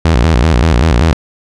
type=tone with vibrato; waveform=sawtooth; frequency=69.3 Hz; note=C#2; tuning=in tune; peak=-3 dBFS; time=0.05-1.13 s; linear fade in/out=0 ms; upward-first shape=square; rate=5.2 Hz; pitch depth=280 cents each way; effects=low-pass 6000 Hz 12 dB/octave